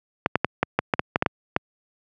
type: clicks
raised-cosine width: 0.5 ms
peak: -3 dBFS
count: 11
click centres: 0.261 / 0.356 / 0.446 / 0.63 / 0.79 / 0.938 / 0.994 / 1.159 / 1.224 / 1.262 / 1.564 s
effects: high-pass 100 Hz 12 dB/octave